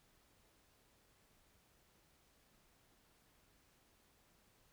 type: silence
effects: pink hiss -72 dBFS RMS until 4.72 s